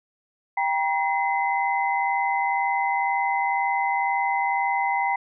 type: tone cluster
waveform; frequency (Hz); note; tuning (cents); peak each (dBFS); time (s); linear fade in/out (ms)
sine; 788 / 950 / 2043; G5 / A#5 / C7; +9 / +33 / -42; -24 / -25 / -27; 0.57-5.16; 5
effects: none